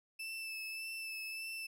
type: tone with vibrato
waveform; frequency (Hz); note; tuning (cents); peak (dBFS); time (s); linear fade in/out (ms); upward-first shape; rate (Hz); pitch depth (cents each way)
35% pulse; 2637; E7; 0; -39; 0.19-1.67; 10; sine; 1.7; 21
effects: none